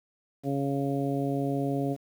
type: harmonic tone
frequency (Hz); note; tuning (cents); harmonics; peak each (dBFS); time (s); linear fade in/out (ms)
139; C#3; +5; 1 / 2 / 3 / 4 / 5; -31 / -29 / -34 / -36 / -36; 0.43-1.97; 50
effects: 9-bit